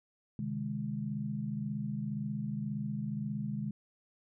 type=chord; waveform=sine; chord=Ab major; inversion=first; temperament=equal with one note detuned; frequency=130.81 / 152.71 / 207.7 Hz; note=C3 / Eb3 / Ab3; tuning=0 / -32 / 0 cents; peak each=-39 / -39 / -36 dBFS; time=0.39-3.71 s; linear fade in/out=2 ms; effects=none